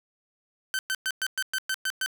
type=tone bursts; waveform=sawtooth; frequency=1538 Hz; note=G6; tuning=33 cents flat; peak=-22 dBFS; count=9; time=0.74-2.061 s; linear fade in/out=0 ms; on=49 ms; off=110 ms; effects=none